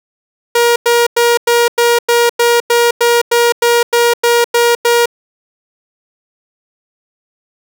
sawtooth tone bursts, 473.8 Hz, A#4, 28 cents sharp, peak -4 dBFS, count 15, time 0.55-5.058 s, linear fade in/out 5 ms, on 210 ms, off 97 ms, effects none

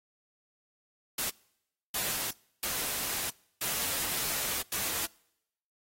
white noise bursts at uneven times, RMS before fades -32 dBFS, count 5, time 1.18-1.3 / 1.94-2.31 / 2.63-3.3 / 3.61-4.62 / 4.72-5.06 s, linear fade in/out 5 ms, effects noise-tail reverb RT60 0.8 s tail -25 dB re dry + AAC 48 kbps

